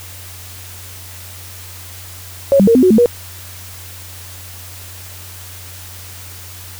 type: tone with pitch steps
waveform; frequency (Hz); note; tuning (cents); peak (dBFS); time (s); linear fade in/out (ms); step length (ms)
sine; 553 / 196.2 / 460.7 / 254.8 / 369.5 / 218.6 / 480.7; C#5 / G3 / A#4 / C4 / F#4 / A3 / B4; -4 / +2 / -20 / -46 / -2 / -11 / -47; -6; 2.52-3.059; 0; 77
effects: added 91 Hz sine -35 dBFS peak until 6.79 s + white hiss -35 dBFS RMS until 6.79 s